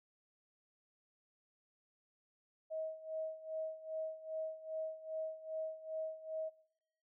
sine tone with tremolo, 635 Hz, D#5, 35 cents sharp, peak -37 dBFS, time 2.7-6.5 s, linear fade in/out 20 ms, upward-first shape sine, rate 2.5 Hz, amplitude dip 85%, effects noise-tail reverb RT60 0.7 s tail -19 dB re dry

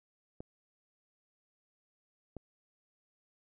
clicks, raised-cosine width 2 ms, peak -30 / -29 dBFS, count 2, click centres 0.405 / 2.367 s, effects none

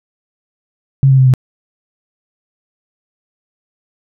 sine tone with pitch steps, 135.9 / 133.33 / 130.82 / 128.35 Hz, C#3 / C3 / C3 / C3, -34 / +33 / 0 / -33 cents, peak -5 dBFS, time 1.03-1.338 s, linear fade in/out 0 ms, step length 77 ms, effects none

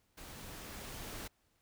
pink noise with level ramp, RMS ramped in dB -50 to -44 dBFS, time 0.17-1.28 s, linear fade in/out 10 ms, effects pink hiss -75 dBFS RMS until 1.61 s

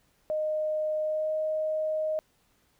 sine tone with pitch glide, 617 to 623.1 Hz, D#5 to D#5, -15 to +2 cents, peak -26 dBFS, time 0.3-2.19 s, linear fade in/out 0 ms, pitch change +17 cents, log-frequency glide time 1.02-1.32 s, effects pink hiss -68 dBFS RMS until 2.79 s

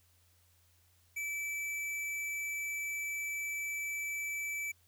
square tone, 2312 Hz, D7, 28 cents flat, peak -36 dBFS, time 1.16-4.72 s, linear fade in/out 10 ms, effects added 87 Hz sine -68 dBFS peak until 4.87 s + white hiss -70 dBFS RMS until 4.87 s

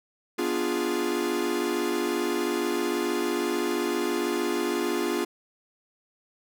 45% pulse chord, B diminished seventh, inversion none, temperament equal, 246.9 / 293.7 / 349.2 / 415.3 Hz, B3 / D4 / F4 / Ab4, 0 / 0 / 0 / 0 cents, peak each -33 / -32 / -28 / -31 dBFS, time 0.38-5.25 s, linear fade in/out 10 ms, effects none

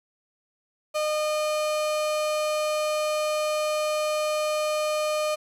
35% pulse tone, 610 Hz, D#5, 34 cents flat, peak -22 dBFS, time 0.94-5.36 s, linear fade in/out 20 ms, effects low-pass 12000 Hz 12 dB/octave + 9-bit

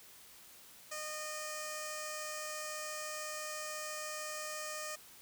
5% pulse tone with notch filter, 613 Hz, D#5, 26 cents flat, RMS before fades -42 dBFS, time 0.91-4.96 s, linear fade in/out 10 ms, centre 3600 Hz, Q 0.95, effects white hiss -57 dBFS RMS until 5.21 s

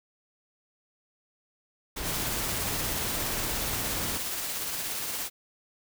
pink noise, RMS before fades -34 dBFS, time 1.96-4.18 s, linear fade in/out 10 ms
white noise with tremolo, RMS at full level -32 dBFS, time 2.02-5.3 s, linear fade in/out 50 ms, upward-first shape sine, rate 17 Hz, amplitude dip 25%
effects none

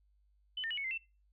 sine tone with pitch steps, 3017 / 1812 / 2931 / 2210 / 2077 / 2681 Hz, F#7 / A#6 / F#7 / C#7 / C7 / E7, +33 / -50 / -17 / -6 / -13 / +29 cents, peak -35 dBFS, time 0.57-0.978 s, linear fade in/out 5 ms, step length 68 ms, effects noise-tail reverb RT60 0.3 s tail -24 dB re dry + added 50 Hz sine -67 dBFS peak until 1.32 s

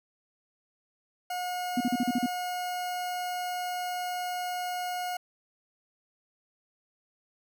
40% pulse tone, 721 Hz, F#5, 45 cents flat, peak -30 dBFS, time 1.3-5.17 s, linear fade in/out 5 ms
sine tone bursts, 247.2 Hz, B3, 2 cents sharp, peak -23 dBFS, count 7, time 1.77-2.262 s, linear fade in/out 5 ms, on 36 ms, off 40 ms
effects none

